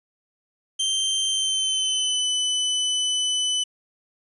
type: tone with pitch glide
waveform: sawtooth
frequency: 3136 to 3000 Hz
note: G7 to F#7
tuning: 0 to +23 cents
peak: -18 dBFS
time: 0.79-3.64 s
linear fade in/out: 10 ms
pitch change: -77 cents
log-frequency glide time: 1.28-2.25 s
effects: resampled to 24000 Hz